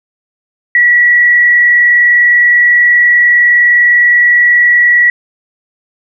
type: tone with frequency modulation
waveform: sine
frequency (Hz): 1935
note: B6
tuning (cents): -36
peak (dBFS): -4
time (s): 0.75-5.1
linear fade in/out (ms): 2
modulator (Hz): 39.4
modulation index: 0.59
effects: none